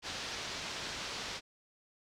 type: low-pass noise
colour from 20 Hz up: white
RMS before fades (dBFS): -41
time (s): 0.02-1.41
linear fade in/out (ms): 50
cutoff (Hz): 5500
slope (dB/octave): 24
effects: none